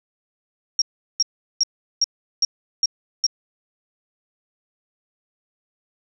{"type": "tone bursts", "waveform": "sine", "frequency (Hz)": 5588, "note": "F8", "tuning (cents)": 0, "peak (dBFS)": -14, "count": 7, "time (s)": [0.79, 3.266], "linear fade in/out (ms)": 2, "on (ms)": 28, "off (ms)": 380, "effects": []}